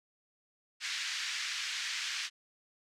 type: band-pass noise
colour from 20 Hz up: pink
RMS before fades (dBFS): -37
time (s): 0.8-2.3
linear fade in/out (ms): 50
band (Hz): 1700 to 6300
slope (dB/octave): 24
effects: none